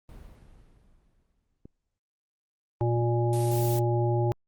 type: noise with exponential decay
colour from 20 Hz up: brown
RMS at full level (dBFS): -43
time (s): 0.09-1.98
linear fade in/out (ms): 1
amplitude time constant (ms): 410
type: clicks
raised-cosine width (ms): 3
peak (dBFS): -32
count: 3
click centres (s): 1.655 / 2.968 / 3.018
type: harmonic tone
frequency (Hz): 118.5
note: A#2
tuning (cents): +29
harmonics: 1 / 3 / 5 / 7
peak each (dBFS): -24 / -28 / -34 / -33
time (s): 2.81-4.32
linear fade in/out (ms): 0
type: noise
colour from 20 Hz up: blue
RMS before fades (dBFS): -37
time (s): 3.33-3.79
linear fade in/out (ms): 0
effects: Opus 32 kbps